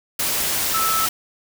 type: tone in noise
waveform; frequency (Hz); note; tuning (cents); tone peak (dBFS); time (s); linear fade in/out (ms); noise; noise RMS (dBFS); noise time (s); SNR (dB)
sine; 1311; E6; -10; -20; 0.74-1.06; 5; white; -22; 0.19-1.09; -1
effects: none